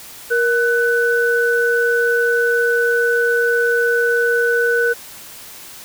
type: tone pair together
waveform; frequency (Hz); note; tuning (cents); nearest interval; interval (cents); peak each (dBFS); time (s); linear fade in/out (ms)
sine; 471.2 / 1496; A#4 / F#6; +19 / +19; octave + minor sixth; 2000; -16; 0.3-4.94; 20
effects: white hiss -37 dBFS RMS until 5.84 s